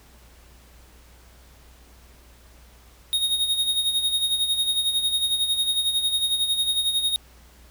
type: tone with tremolo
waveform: square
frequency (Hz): 3729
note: A#7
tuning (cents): 0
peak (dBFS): -19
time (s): 3.13-7.16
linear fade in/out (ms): 0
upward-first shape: sine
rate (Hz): 11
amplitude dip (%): 60
effects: added 60 Hz sine -50 dBFS peak until 7.7 s + pink hiss -54 dBFS RMS until 7.7 s